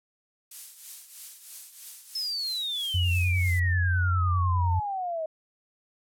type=noise with tremolo; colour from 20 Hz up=violet; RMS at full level=-35 dBFS; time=0.51-3.6 s; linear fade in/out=5 ms; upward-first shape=triangle; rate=3.1 Hz; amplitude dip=70%
type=exponential sweep; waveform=sine; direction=down; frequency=5274 to 622.3 Hz; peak=-28 dBFS; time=2.15-5.26 s; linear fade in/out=5 ms
type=tone with vibrato; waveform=sine; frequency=89.1 Hz; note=F2; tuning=35 cents sharp; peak=-22 dBFS; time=2.94-4.8 s; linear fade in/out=10 ms; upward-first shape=sine; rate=10 Hz; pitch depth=40 cents each way
effects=low-pass 11000 Hz 12 dB/octave